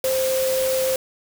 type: tone in noise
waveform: sine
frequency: 523.3 Hz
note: C5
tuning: in tune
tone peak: -19 dBFS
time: 0.04-0.96 s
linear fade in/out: 2 ms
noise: white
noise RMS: -28 dBFS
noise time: 0.04-0.96 s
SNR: +6 dB
effects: none